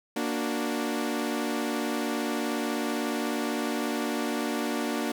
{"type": "chord", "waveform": "sawtooth", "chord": "Bb augmented", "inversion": "none", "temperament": "equal with one note detuned", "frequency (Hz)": [233.9, 293.7, 370], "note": ["Bb3", "D4", "F#4"], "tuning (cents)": [6, 0, 0], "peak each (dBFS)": [-27, -27, -31], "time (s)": [0.16, 5.12], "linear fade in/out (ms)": 5, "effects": []}